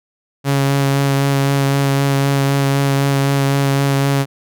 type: tone with vibrato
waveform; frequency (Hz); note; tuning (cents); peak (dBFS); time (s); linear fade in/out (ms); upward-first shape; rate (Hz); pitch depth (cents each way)
sawtooth; 138.59; C#3; 0; -9; 0.44-4.26; 50; sine; 3.9; 13
effects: none